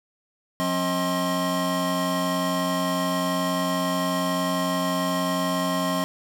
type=tone cluster; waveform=square; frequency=177.8 / 269 / 630 / 1063 Hz; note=F3 / C4 / D#5 / C6; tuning=+31 / +48 / +21 / +27 cents; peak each=-29 dBFS; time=0.6-6.04 s; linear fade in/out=0 ms; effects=none

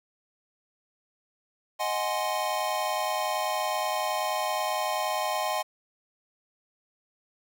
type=chord; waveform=square; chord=Ab dominant seventh; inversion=second; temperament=equal; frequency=622.3 / 740 / 830.6 / 1046.5 Hz; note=Eb5 / Gb5 / Ab5 / C6; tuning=0 / 0 / 0 / 0 cents; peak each=-33 dBFS; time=1.79-5.63 s; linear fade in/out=20 ms; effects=10-bit

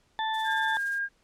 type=harmonic tone; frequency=880 Hz; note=A5; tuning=in tune; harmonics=1 / 2 / 4; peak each=-28 / -34 / -36 dBFS; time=0.19-0.77 s; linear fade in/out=0 ms
type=noise with tremolo; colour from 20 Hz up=violet; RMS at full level=-40 dBFS; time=0.33-0.99 s; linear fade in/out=20 ms; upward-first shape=sine; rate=17 Hz; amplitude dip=55%
type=tone; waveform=sine; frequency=1615 Hz; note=G#6; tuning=49 cents flat; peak=-27 dBFS; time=0.44-1.09 s; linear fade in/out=50 ms
effects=pink hiss -67 dBFS RMS until 1.23 s + low-pass 8000 Hz 12 dB/octave

